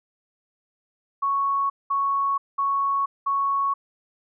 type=tone bursts; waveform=sine; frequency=1108.7 Hz; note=C#6; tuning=in tune; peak=-20 dBFS; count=4; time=1.22-3.74 s; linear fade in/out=10 ms; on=480 ms; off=200 ms; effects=none